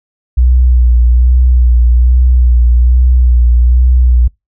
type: tone with vibrato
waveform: sine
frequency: 61.1 Hz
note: B1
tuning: 18 cents flat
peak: -4 dBFS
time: 0.37-4.28 s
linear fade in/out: 10 ms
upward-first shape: sine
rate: 1.2 Hz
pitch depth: 42 cents each way
effects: noise-tail reverb RT60 0.2 s tail -26 dB re dry